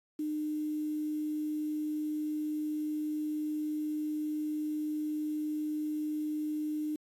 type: tone with quantisation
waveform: sine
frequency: 303.9 Hz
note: D#4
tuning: 41 cents flat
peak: -31 dBFS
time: 0.19-6.96 s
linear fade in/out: 5 ms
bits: 9
effects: AAC 64 kbps